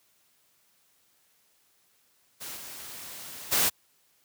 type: noise with level steps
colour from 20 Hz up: white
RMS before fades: -39 / -42 / -24 dBFS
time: 2.4-3.7 s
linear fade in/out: 20 ms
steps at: 2.55 / 3.51 s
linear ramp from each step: 20 ms
effects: white hiss -67 dBFS RMS until 4.24 s + high-pass 60 Hz 12 dB/octave